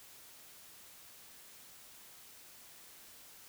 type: silence
effects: white hiss -56 dBFS RMS until 3.48 s